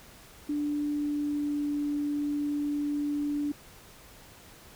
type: tone with pitch glide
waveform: sine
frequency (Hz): 293.7 to 291.7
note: D4 to D4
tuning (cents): 0 to -12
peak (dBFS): -27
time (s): 0.49-3.52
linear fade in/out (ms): 5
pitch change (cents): -12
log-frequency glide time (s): 0.91-1.7
effects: pink hiss -52 dBFS RMS until 4.75 s